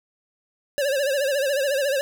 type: tone with vibrato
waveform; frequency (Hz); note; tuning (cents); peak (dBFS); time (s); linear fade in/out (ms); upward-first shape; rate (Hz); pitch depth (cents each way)
square; 554.4; C#5; 0; -21; 0.78-2.01; 0; sine; 14; 99
effects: none